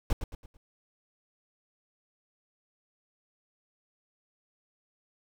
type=noise with echo; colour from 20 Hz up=brown; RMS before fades=-24 dBFS; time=0.1-0.13 s; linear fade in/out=2 ms; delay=110 ms; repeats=4; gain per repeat=-8 dB; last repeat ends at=0.57 s; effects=none